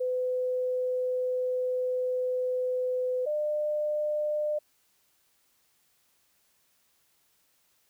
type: tone pair in turn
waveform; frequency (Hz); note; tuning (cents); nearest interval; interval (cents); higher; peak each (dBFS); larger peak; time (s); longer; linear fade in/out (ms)
sine; 505 / 601; B4 / D5; +39 / +40; minor third; 301; second; -26; neither; 0-3.26 / 3.26-4.59; first; 10
effects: white hiss -69 dBFS RMS until 7.89 s